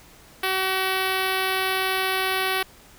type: tone with notch filter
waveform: 5% pulse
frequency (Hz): 378.7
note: F#4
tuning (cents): +40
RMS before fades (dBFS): -24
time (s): 0.43-2.63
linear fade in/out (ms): 5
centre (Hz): 6600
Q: 0.74
effects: pink hiss -50 dBFS RMS until 2.98 s